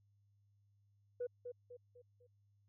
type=tone with echo; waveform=sine; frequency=489.5 Hz; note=B4; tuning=15 cents flat; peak=-36 dBFS; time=1.2-1.27 s; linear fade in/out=10 ms; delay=250 ms; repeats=4; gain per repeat=-7 dB; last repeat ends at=2.27 s; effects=tanh soft clip ceiling -34 dBFS + added 101 Hz sine -70 dBFS peak until 2.68 s